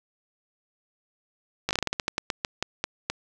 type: slowing click train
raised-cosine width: 0.2 ms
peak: -8 dBFS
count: 16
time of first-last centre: 1.69-3.1 s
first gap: 18 ms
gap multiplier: 1.21
effects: 8-bit